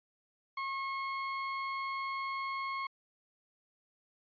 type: tone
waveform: 30% pulse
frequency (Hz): 1085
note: C#6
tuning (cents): -37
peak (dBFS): -32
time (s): 0.57-2.87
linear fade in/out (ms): 5
effects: resampled to 11025 Hz